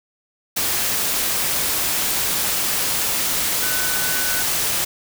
sine tone in noise, 1499 Hz, F#6, 22 cents sharp, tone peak -27 dBFS, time 3.62-4.43 s, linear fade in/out 10 ms, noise white, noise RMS -21 dBFS, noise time 0.56-4.85 s, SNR -9 dB, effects none

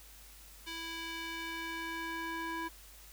square tone with band-pass filter sweep, 329.6 Hz, E4, in tune, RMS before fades -40 dBFS, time 0.66-2.69 s, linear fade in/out 20 ms, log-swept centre 3300 to 1300 Hz, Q 1.2, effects added 50 Hz sine -56 dBFS peak until 3.12 s + white hiss -56 dBFS RMS until 3.12 s

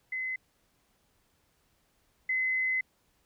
sine tone pair in turn, 2040 / 2040 Hz, C7 / C7, -44 / -44 cents, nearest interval unison, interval 0 cents, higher neither, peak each -31 / -26 dBFS, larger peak second, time 0.12-0.36 / 2.29-2.81 s, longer second, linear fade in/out 5 ms, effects pink hiss -71 dBFS RMS until 3.25 s

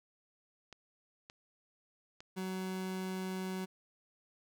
clicks, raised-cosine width 0.2 ms, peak -32 dBFS, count 3, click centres 0.727 / 1.299 / 2.205 s
30% pulse tone, 187.2 Hz, F#3, 20 cents sharp, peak -34 dBFS, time 2.36-3.66 s, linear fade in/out 20 ms
effects none

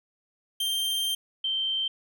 45% pulse / sine tone pair in turn, 3158 / 3125 Hz, G7 / G7, +12 / -6 cents, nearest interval unison, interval 18 cents, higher first, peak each -25 dBFS, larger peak neither, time 0.6-1.15 / 1.44-1.88 s, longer first, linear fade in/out 5 ms, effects none

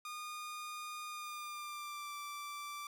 sawtooth tone with pitch glide, 1221 to 1169.9 Hz, D#6 to D6, -33 to -7 cents, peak -39 dBFS, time 0.05-2.87 s, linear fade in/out 2 ms, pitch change -74 cents, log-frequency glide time 1.08-2.16 s, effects none

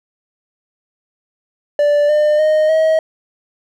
triangle tone with pitch steps, 585 / 601.4 / 618.4 / 635.7 Hz, D5 / D5 / D#5 / D#5, -7 / +41 / -11 / +37 cents, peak -8 dBFS, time 1.79-2.99 s, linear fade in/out 2 ms, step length 300 ms, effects none

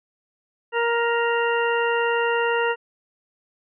harmonic tone with a mistuned harmonic, 468.6 Hz, A#4, 9 cents sharp, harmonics 1 / 2 / 3 / 4 / 6, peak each -22 / -25 / -27 / -28 / -30 dBFS, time 0.72-2.76 s, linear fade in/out 50 ms, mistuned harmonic 6, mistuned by -20 cents, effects none

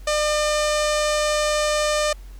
sawtooth tone with low-pass filter, 602 Hz, D5, 43 cents sharp, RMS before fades -21 dBFS, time 0.07-2.13 s, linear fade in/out 5 ms, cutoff 7600 Hz, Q 1.7, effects added 46 Hz sine -36 dBFS peak until 2.39 s + pink hiss -53 dBFS RMS until 2.39 s

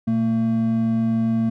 triangle tone pair together, 118.5 / 225.9 Hz, A#2 / A3, +29 / +46 cents, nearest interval major seventh, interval 1117 cents, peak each -24 / -16 dBFS, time 0.07-1.5 s, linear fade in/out 10 ms, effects none

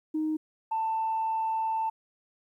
sine tone pair in turn, 311.1 / 889.1 Hz, D#4 / A5, 0 / +18 cents, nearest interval octave + tritone, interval 1818 cents, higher second, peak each -25 dBFS, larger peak neither, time 0.14-0.37 / 0.71-1.9 s, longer second, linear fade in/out 10 ms, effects tanh soft clip ceiling -22 dBFS + 11-bit

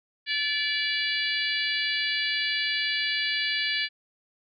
harmonic tone with a mistuned harmonic, 579 Hz, D5, 25 cents flat, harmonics 3 / 4 / 5 / 6 / 7 / 8, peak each -30 / -31 / -32 / -33 / -33 / -34 dBFS, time 0.26-3.89 s, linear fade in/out 50 ms, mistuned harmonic 6, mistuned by -21 cents, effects none

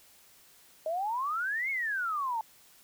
sine exponential two-way sweep, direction up then down, 615 to 2217 to 868 Hz, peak -29 dBFS, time 0.86-2.41 s, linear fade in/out 2 ms, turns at 1.7 s, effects white hiss -59 dBFS RMS until 2.83 s

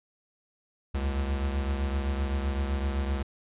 square beating tone pair, 68.3 / 76.1 Hz, C#2 / D#2, -25 / -38 cents, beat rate 7.8 Hz, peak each -28 / -35 dBFS, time 0.94-3.23 s, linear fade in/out 10 ms, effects resampled to 8000 Hz

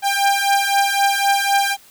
sawtooth beating tone pair, 794 / 797.9 Hz, G5 / G5, +22 / +30 cents, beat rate 3.9 Hz, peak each -14 dBFS, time 0.02-1.77 s, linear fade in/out 50 ms, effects white hiss -48 dBFS RMS until 1.9 s

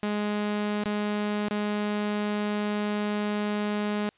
sawtooth tone with dropouts, 208.3 Hz, G#3, 5 cents sharp, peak -22 dBFS, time 0.03-4.09 s, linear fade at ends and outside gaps 0 ms, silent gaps 0.838-0.858 / 1.485-1.51 s, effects white hiss -64 dBFS RMS until 4.17 s + resampled to 8000 Hz

